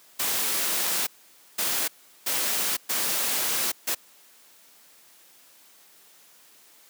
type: noise bursts at uneven times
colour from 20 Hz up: white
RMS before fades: -26 dBFS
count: 5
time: 0.19-1.07 / 1.58-1.88 / 2.26-2.77 / 2.89-3.72 / 3.87-3.95 s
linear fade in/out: 10 ms
effects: white hiss -55 dBFS RMS until 6.89 s + high-pass 200 Hz 12 dB/octave